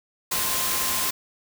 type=tone in noise; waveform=sine; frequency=1046.5 Hz; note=C6; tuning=in tune; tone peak=-34 dBFS; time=0.31-1.11 s; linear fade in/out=10 ms; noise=white; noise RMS=-25 dBFS; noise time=0.31-1.11 s; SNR=-12 dB; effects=none